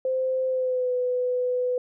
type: tone with pitch glide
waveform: sine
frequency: 519 to 498.7 Hz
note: C5 to B4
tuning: -14 to +17 cents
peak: -22 dBFS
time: 0.05-1.78 s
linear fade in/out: 2 ms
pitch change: -69 cents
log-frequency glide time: 0.48-0.93 s
effects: none